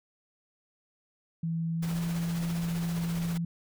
sine tone with pitch glide, 164.81 to 168.76 Hz, E3 to E3, 0 to +41 cents, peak -28 dBFS, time 1.43-3.45 s, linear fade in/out 5 ms, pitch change +41 cents, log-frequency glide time 1.75-1.99 s
pink noise with tremolo, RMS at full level -40 dBFS, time 1.82-3.38 s, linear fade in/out 10 ms, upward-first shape sine, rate 15 Hz, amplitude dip 40%
effects none

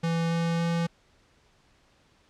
square tone with pitch steps, 166.4 / 167.46 / 168.53 Hz, E3 / E3 / E3, +17 / +28 / +39 cents, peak -25 dBFS, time 0.03-0.87 s, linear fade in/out 10 ms, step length 280 ms, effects pink hiss -63 dBFS RMS until 2.29 s + low-pass 6000 Hz 12 dB/octave

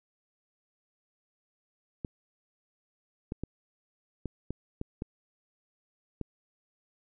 clicks, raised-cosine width 3 ms, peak -21 dBFS, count 8, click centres 2.048 / 3.321 / 3.436 / 4.257 / 4.506 / 4.814 / 5.021 / 6.213 s, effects none

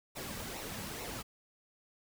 pink noise with flanger, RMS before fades -42 dBFS, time 0.15-1.23 s, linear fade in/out 20 ms, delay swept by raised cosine 0.61 to 2.91 ms, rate 2.3 Hz, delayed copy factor -0.5, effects none

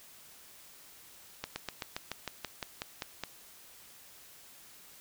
slowing click train, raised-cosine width 0.2 ms, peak -18 dBFS, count 12, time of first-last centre 1.44-3.237 s, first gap 120 ms, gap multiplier 1.06, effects white hiss -55 dBFS RMS until 5 s

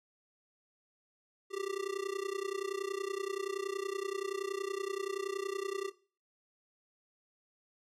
square tone with amplitude modulation, 392.4 Hz, G4, 2 cents sharp, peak -32 dBFS, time 1.5-5.92 s, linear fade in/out 50 ms, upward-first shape sine, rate 30.6 Hz, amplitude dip 95%, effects noise-tail reverb RT60 0.4 s tail -19 dB re dry + low-pass 10000 Hz 12 dB/octave

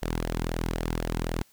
sawtooth tone with flanger, 41.26 Hz, E1, 2 cents sharp, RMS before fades -30 dBFS, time 0.02-1.42 s, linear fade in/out 0 ms, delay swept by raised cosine 0.79 to 1.72 ms, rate 3.9 Hz, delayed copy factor -0.5, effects white hiss -61 dBFS RMS until 1.52 s

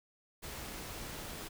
pink noise, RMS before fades -44 dBFS, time 0.42-1.49 s, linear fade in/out 20 ms, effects none

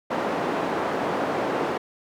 white band-pass noise, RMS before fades -26 dBFS, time 0.1-1.78 s, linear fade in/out 10 ms, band 230 to 800 Hz, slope 12 dB/octave, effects none

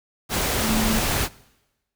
sine tone in noise, 219.7 Hz, A3, 2 cents flat, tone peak -23 dBFS, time 0.6-1.01 s, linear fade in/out 50 ms, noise pink, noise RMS -23 dBFS, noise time 0.29-1.29 s, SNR -3 dB, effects noise-tail reverb RT60 1.0 s tail -22 dB re dry

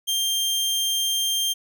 sawtooth tone, 3181 Hz, G7, 25 cents sharp, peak -18 dBFS, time 0.07-1.54 s, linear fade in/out 20 ms, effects none

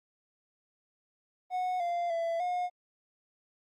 triangle tone with pitch steps, 733 / 694 / 669 / 718 Hz, F#5 / F5 / E5 / F5, -16 / -11 / +25 / +48 cents, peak -27 dBFS, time 1.5-2.7 s, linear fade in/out 50 ms, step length 300 ms, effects Opus 32 kbps

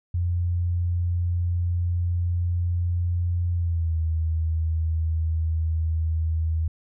sine tone with pitch glide, 87.31 to 80.53 Hz, F2 to E2, 0 to -40 cents, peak -21 dBFS, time 0.14-6.68 s, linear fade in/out 5 ms, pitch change -140 cents, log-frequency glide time 3.52-3.98 s, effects none

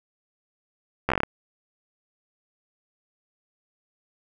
slowing click train, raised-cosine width 0.5 ms, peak -7 dBFS, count 8, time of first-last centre 1.09-1.234 s, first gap 13 ms, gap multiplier 1.15, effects 8-bit

